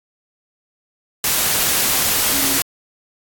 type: tone in noise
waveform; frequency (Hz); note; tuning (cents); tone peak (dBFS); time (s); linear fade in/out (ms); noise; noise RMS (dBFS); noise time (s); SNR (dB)
sine; 273.8; C#4; -21; -27; 2.32-2.58; 2; white; -17; 1.24-2.62; -13
effects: AAC 64 kbps